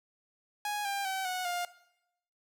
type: tone with pitch steps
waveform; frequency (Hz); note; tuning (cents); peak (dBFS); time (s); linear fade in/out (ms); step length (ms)
sawtooth; 830 / 797.1 / 765.5 / 735.2 / 706.1; G#5 / G5 / G5 / F#5 / F5; -1 / +29 / -41 / -11 / +19; -28; 0.65-1.65; 2; 200
effects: noise-tail reverb RT60 0.8 s tail -17 dB re dry